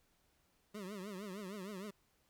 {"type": "tone with vibrato", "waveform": "25% pulse", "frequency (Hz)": 197.3, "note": "G3", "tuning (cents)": 11, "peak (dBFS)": -40, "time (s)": [0.74, 1.91], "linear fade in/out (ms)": 10, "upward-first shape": "triangle", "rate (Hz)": 6.5, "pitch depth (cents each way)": 180, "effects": ["pink hiss -75 dBFS RMS until 2.29 s"]}